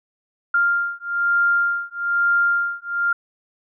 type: beating tone pair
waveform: sine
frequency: 1396.9 / 1398 Hz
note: F6 / F6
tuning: 0 / +1 cents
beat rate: 1.1 Hz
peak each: -20 dBFS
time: 0.54-3.13 s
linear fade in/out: 5 ms
effects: none